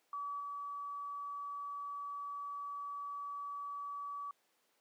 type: tone with level steps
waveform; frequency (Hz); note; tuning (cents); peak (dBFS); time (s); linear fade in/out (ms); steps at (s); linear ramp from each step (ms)
sine; 1144; D6; -46; -38 / -40; 0.13-4.31; 2; 0.4; 2
effects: pink hiss -75 dBFS RMS until 4.8 s + high-pass 400 Hz 12 dB/octave